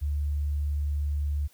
sine tone, 72.9 Hz, D2, 12 cents flat, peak -25 dBFS, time 0.01-1.48 s, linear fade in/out 20 ms, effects white hiss -61 dBFS RMS until 1.53 s

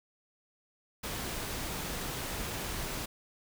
pink noise, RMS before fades -37 dBFS, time 1.03-3.06 s, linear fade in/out 10 ms, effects none

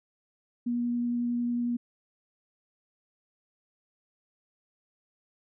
sine tone with vibrato, 240.1 Hz, B3, 49 cents flat, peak -26 dBFS, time 0.66-1.77 s, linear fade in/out 10 ms, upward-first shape triangle, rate 11 Hz, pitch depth 9 cents each way, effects none

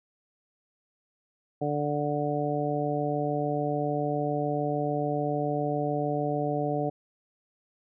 harmonic tone, 146.9 Hz, D3, 1 cent sharp, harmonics 1 / 2 / 3 / 4 / 5, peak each -32 / -32 / -32 / -32 / -32 dBFS, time 1.61-6.9 s, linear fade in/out 10 ms, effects none

